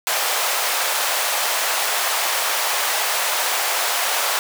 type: high-pass noise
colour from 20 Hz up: pink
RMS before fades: -21 dBFS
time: 0.07-4.39 s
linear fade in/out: 0 ms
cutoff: 610 Hz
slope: 24 dB/octave
effects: none